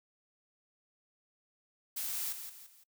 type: noise with echo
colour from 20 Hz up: blue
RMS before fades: -37 dBFS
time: 1.96-2.33 s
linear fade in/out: 10 ms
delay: 170 ms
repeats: 3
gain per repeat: -8 dB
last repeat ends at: 2.84 s
effects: noise-tail reverb RT60 0.1 s tail -25 dB re dry